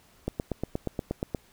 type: click train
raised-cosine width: 2 ms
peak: -15 dBFS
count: 10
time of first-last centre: 0.28-1.348 s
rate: 8.43 Hz
effects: pink hiss -60 dBFS RMS until 1.52 s